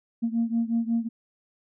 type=beating tone pair; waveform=sine; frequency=228.9 / 234.4 Hz; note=A#3 / A#3; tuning=-31 / +10 cents; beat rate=5.5 Hz; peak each=-24 / -26 dBFS; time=0.22-1.09 s; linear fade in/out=20 ms; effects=tanh soft clip ceiling -17 dBFS